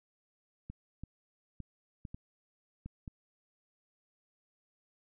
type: clicks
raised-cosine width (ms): 5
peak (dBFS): -30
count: 7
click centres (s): 0.7 / 1.036 / 1.603 / 2.052 / 2.145 / 2.86 / 3.078
effects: none